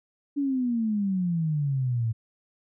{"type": "exponential sweep", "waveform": "sine", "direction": "down", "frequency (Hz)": [289.6, 110], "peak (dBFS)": -23, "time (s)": [0.36, 2.13], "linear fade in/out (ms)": 20, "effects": []}